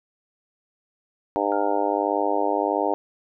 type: harmonic tone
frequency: 101.5 Hz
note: G#2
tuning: 39 cents flat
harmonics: 3 / 4 / 5 / 6 / 7 / 8 / 9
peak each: -28 / -28 / -28 / -28 / -28 / -28 / -28 dBFS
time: 1.36-2.94 s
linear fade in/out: 0 ms
type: tone with exponential decay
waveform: sine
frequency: 1405 Hz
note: F6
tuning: 10 cents sharp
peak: -34 dBFS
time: 1.52-2.31 s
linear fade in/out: 0 ms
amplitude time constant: 170 ms
effects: none